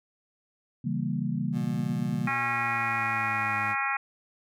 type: chord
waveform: sine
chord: C# diminished seventh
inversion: none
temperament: equal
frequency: 138.59 / 164.81 / 196 / 233.1 Hz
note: C#3 / E3 / G3 / Bb3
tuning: 0 / 0 / 0 / 0 cents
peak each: -32 dBFS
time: 0.84-2.29 s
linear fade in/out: 10 ms
type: tone with pitch glide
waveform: 25% pulse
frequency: 121 to 106.56 Hz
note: B2 to G#2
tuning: -35 to +45 cents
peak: -33 dBFS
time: 1.52-3.76 s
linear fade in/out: 50 ms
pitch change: -220 cents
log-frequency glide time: 2.35-3.56 s
type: harmonic tone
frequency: 272.8 Hz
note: C#4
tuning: 28 cents flat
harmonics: 3 / 4 / 5 / 6 / 7 / 8 / 9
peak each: -33 / -34 / -32 / -37 / -32 / -37 / -33 dBFS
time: 2.27-3.97 s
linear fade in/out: 5 ms
effects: none